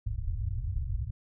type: low-pass noise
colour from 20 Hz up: white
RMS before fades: -32 dBFS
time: 0.06-1.11 s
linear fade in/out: 10 ms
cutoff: 110 Hz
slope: 48 dB/octave
effects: none